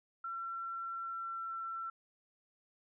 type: tone with pitch glide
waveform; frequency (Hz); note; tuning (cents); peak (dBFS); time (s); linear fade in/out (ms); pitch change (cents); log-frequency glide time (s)
sine; 1355 to 1345.6; E6 to E6; +47 to +35; -38; 0.24-1.9; 5; -12; 0.96-1.59
effects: none